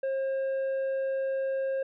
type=tone with tanh clipping; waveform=sine; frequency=536 Hz; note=C5; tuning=42 cents sharp; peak=-28 dBFS; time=0.03-1.83 s; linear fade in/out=5 ms; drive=5 dB; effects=none